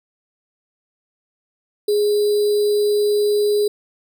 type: tone with sample-and-hold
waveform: sine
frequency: 415.3 Hz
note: G#4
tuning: in tune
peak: -14 dBFS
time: 1.88-3.68 s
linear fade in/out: 5 ms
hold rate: 4410 Hz
effects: none